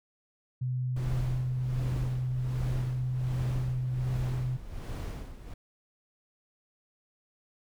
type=tone; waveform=sine; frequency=126.6 Hz; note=B2; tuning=43 cents sharp; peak=-28 dBFS; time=0.61-4.57 s; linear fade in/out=10 ms
type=noise with tremolo; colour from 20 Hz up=brown; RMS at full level=-34 dBFS; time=0.96-5.54 s; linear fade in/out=5 ms; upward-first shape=sine; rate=1.3 Hz; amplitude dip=75%
effects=none